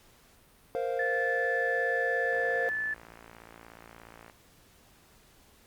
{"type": "chord", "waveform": "triangle", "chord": "Bb suspended second", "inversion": "none", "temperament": "equal", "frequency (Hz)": [466.2, 523.3, 698.5], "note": ["Bb4", "C5", "F5"], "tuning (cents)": [0, 0, 0], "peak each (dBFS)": [-31, -30, -33], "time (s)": [0.75, 2.69], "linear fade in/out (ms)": 0}
{"type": "tone", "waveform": "sine", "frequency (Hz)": 1743, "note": "A6", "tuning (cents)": -17, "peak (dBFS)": -29, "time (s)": [0.99, 2.94], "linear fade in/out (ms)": 5}
{"type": "click train", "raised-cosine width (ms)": 0.5, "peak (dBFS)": -33, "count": 113, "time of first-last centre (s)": [2.33, 4.298], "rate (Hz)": 56.9}
{"effects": ["pink hiss -60 dBFS RMS until 5.66 s", "Opus 48 kbps"]}